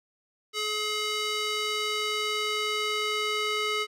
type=tone with band-pass filter sweep; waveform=square; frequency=424.5 Hz; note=G#4; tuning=38 cents sharp; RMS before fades=-29 dBFS; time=0.53-3.87 s; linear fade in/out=50 ms; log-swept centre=3900 to 2600 Hz; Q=0.94; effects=none